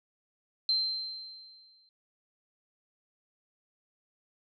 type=tone with exponential decay; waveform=sine; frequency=4122 Hz; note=C8; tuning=27 cents flat; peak=-23 dBFS; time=0.69-1.89 s; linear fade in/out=1 ms; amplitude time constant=260 ms; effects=none